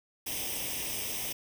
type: noise with comb filter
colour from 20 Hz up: white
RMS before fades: -35 dBFS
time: 0.26-1.33 s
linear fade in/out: 10 ms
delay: 0.35 ms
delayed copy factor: +0.75
effects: none